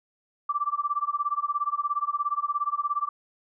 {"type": "tone with tremolo", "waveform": "sine", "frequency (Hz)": 1169, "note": "D6", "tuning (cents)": -8, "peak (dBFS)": -21, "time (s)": [0.49, 3.09], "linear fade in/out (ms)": 5, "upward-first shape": "sine", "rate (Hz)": 17, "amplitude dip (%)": 95, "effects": []}